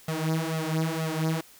sawtooth tone with flanger, 160 Hz, D#3, 49 cents sharp, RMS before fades -28 dBFS, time 0.08-1.41 s, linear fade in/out 5 ms, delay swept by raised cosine 1.5 to 6.1 ms, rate 2.1 Hz, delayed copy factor +0.8, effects white hiss -53 dBFS RMS until 1.59 s

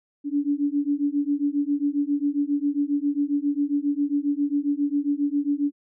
sine beating tone pair, 283.9 / 291.3 Hz, C#4 / D4, +41 / -14 cents, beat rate 7.4 Hz, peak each -24 dBFS, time 0.24-5.72 s, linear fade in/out 50 ms, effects none

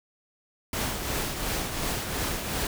pink noise with tremolo, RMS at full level -28 dBFS, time 0.73-2.67 s, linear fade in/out 2 ms, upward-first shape triangle, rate 2.8 Hz, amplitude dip 50%, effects none

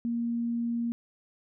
sine tone, 234.7 Hz, A#3, 12 cents sharp, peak -27 dBFS, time 0.05-0.92 s, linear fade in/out 0 ms, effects none

